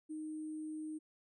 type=tone with sample-and-hold; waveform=sine; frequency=309.9 Hz; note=D#4; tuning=7 cents flat; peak=-40 dBFS; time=0.09-0.99 s; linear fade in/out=20 ms; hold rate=8820 Hz; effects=resampled to 24000 Hz